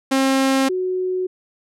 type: tone pair in turn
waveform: sawtooth / sine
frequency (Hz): 267.7 / 369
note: C4 / F#4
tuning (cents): +40 / -5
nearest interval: tritone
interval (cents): 555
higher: second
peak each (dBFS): -11 / -19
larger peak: first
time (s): 0.11-0.69 / 0.69-1.27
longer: neither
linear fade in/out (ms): 10
effects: low-pass 11000 Hz 12 dB/octave